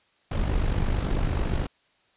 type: noise with amplitude modulation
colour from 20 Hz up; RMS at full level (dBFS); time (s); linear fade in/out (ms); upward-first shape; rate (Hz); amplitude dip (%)
brown; -22; 0.31-1.67; 5; sine; 49.1; 60
effects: white hiss -65 dBFS RMS until 2.16 s + resampled to 8000 Hz